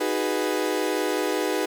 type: chord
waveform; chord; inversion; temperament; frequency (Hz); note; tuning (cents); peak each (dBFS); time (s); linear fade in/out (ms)
35% pulse; G# minor seventh; second; equal; 311.1 / 370 / 415.3 / 493.9; D#4 / F#4 / G#4 / B4; 0 / 0 / 0 / 0; -27; 0-1.66; 10
effects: none